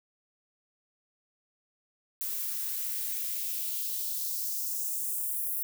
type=noise with high-pass filter sweep; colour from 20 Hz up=violet; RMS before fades=-33 dBFS; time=2.21-5.63 s; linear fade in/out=0 ms; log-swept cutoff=920 to 12000 Hz; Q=1.6; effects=none